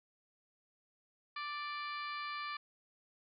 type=harmonic tone with a mistuned harmonic; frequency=587.3 Hz; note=D5; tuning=in tune; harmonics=2 / 3 / 4 / 5 / 6 / 7 / 8; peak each=-41 / -47 / -46 / -54 / -54 / -52 / -54 dBFS; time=1.36-2.57 s; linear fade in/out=5 ms; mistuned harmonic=7; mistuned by=+16 cents; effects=none